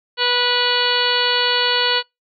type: harmonic tone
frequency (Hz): 489.6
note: B4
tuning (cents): -15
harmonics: 1 / 2 / 3 / 4 / 5 / 6 / 7 / 8 / 9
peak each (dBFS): -24 / -24 / -23 / -27 / -27 / -21 / -27 / -26 / -22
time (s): 0.17-2.03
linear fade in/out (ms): 50
effects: noise-tail reverb RT60 0.2 s tail -26 dB re dry